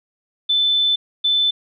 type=tone bursts at uneven times; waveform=sine; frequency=3520 Hz; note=A7; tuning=in tune; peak=-14 dBFS; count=2; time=0.49-0.96 / 1.24-1.51 s; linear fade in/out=10 ms; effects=none